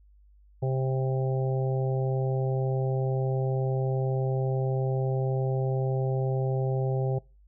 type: harmonic tone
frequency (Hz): 131.7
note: C3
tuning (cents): +12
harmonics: 1 / 3 / 4 / 5 / 6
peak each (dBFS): -25 / -33 / -35 / -39 / -39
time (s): 0.62-7.19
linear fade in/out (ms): 10
effects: noise-tail reverb RT60 0.3 s tail -24 dB re dry + added 50 Hz sine -54 dBFS peak until 7.47 s